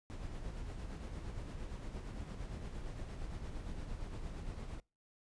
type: noise with tremolo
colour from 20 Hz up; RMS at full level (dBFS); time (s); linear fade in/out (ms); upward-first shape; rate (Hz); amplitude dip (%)
brown; -42; 0.1-4.8; 0; sine; 8.7; 40
effects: noise-tail reverb RT60 0.3 s tail -26 dB re dry + resampled to 22050 Hz